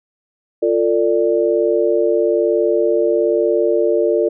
sine chord, D minor, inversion first, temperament equal with one note detuned, 349.2 / 450.3 / 587.3 Hz, F4 / A4 / D5, 0 / +40 / 0 cents, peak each -17 / -16 / -18 dBFS, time 0.62-4.29 s, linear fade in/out 10 ms, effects none

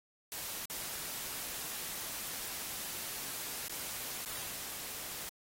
white noise with dropouts, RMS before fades -41 dBFS, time 0.32-5.29 s, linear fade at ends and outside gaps 0 ms, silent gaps 0.655-0.699 / 3.682-3.697 / 4.25-4.26 s, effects AAC 48 kbps

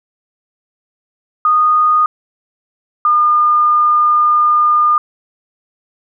sine tone pair in turn, 1233 / 1211.8 Hz, D#6 / D#6, -16 / -46 cents, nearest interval unison, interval 30 cents, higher first, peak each -8 dBFS, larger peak neither, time 1.45-2.06 / 3.05-4.98 s, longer second, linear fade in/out 2 ms, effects none

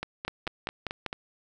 two click trains, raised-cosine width 0.3 ms, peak -15 / -17 dBFS, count 5 / 6, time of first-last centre 0.28-1.063 / 0.03-1.129 s, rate 5.11 / 4.55 Hz, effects none

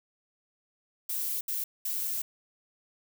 violet noise bursts at uneven times, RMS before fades -32 dBFS, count 3, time 1.09-1.41 / 1.48-1.64 / 1.85-2.22 s, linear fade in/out 5 ms, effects none

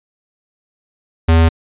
square tone, 82 Hz, E2, 9 cents flat, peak -8 dBFS, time 1.28-1.49 s, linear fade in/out 10 ms, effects resampled to 8000 Hz

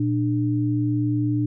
sine tone pair together, 118.3 / 298.1 Hz, A#2 / D4, +26 / +26 cents, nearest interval octave + major third, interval 1600 cents, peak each -22 dBFS, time 0-1.46 s, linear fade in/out 5 ms, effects none

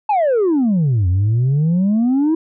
sine exponential two-way sweep, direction down then up, 880 to 87.2 to 329.5 Hz, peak -10 dBFS, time 0.09-2.35 s, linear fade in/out 5 ms, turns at 1.08 s, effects tanh soft clip ceiling -11 dBFS

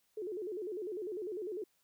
sine tone with vibrato, 392.8 Hz, G4, 4 cents sharp, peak -37 dBFS, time 0.17-1.64 s, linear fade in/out 5 ms, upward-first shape square, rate 10 Hz, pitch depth 160 cents each way, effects white hiss -75 dBFS RMS until 1.83 s

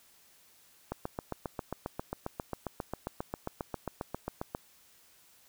click train, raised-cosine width 1 ms, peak -20 dBFS, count 28, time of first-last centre 0.92-4.549 s, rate 7.44 Hz, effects white hiss -62 dBFS RMS until 5.48 s

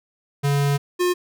square tone pair in turn, 141.9 / 357.6 Hz, C#3 / F4, +41 / +41 cents, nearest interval octave + major third, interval 1600 cents, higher second, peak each -18 dBFS, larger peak neither, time 0.43-0.78 / 0.99-1.14 s, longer first, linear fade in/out 20 ms, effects none

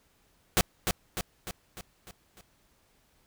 pink noise with echo, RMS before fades -22 dBFS, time 0.57-0.61 s, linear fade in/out 0 ms, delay 300 ms, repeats 6, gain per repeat -5 dB, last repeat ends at 2.41 s, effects pink hiss -67 dBFS RMS until 3.26 s

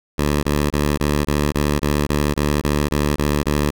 10% pulse tone bursts, 73.42 Hz, D2, in tune, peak -8 dBFS, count 13, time 0.18-3.706 s, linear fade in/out 10 ms, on 250 ms, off 23 ms, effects none

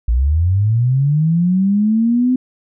sine linear sweep, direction up, 54.4 to 257.6 Hz, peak -11 dBFS, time 0.08-2.36 s, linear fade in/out 5 ms, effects none

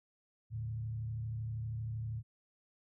sine tone with frequency modulation, 111.8 Hz, A2, 28 cents sharp, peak -36 dBFS, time 0.5-2.23 s, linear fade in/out 50 ms, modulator 32.7 Hz, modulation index 0.56, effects none

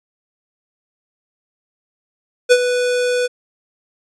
square tone with ADSR envelope, 493.9 Hz, B4, in tune, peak -6 dBFS, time 2.49-3.28 s, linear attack 28 ms, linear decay 53 ms, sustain -10 dB, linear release 25 ms, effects resampled to 22050 Hz

